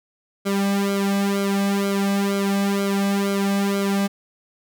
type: tone with flanger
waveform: sawtooth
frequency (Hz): 198.6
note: G3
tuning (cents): +23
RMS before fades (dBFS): -21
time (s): 0.45-4.08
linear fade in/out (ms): 20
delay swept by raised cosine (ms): 1.1 to 2.2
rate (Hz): 2.1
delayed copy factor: -0.9
effects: none